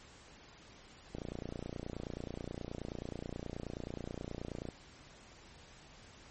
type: click train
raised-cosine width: 2 ms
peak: -27 dBFS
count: 105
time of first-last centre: 1.15-4.687 s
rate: 29.4 Hz
effects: pink hiss -57 dBFS RMS until 6.3 s + MP3 32 kbps